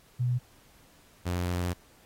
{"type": "tone pair in turn", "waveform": ["sine", "sawtooth"], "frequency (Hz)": [123.47, 88.7], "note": ["B2", "F2"], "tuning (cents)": [0, 27], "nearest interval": "tritone", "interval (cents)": 573, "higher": "first", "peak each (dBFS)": -24, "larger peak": "neither", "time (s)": [[0.19, 0.39], [1.25, 1.74]], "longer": "second", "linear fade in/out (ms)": 20, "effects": ["pink hiss -60 dBFS RMS until 2.05 s", "AAC 48 kbps"]}